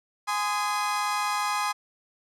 35% pulse chord, Ab major, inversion none, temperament equal with one note detuned, 830.6 / 1028.5 / 1244.5 Hz, Ab5 / C6 / Eb6, 0 / -30 / 0 cents, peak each -28 dBFS, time 0.27-1.73 s, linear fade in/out 20 ms, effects low-pass 11000 Hz 12 dB/octave

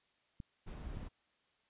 clicks, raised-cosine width 5 ms, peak -33 dBFS, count 3, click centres 0.402 / 0.971 / 1.03 s
brown noise, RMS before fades -45 dBFS, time 0.66-1.09 s, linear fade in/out 20 ms
effects white hiss -75 dBFS RMS until 1.69 s + resampled to 8000 Hz

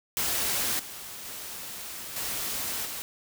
white noise with level steps, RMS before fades -28 / -41 / -39 / -32 / -36 dBFS, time 0.17-3.02 s, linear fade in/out 0 ms, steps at 0.79 / 1.25 / 2.16 / 2.85 s, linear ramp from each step 5 ms, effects none

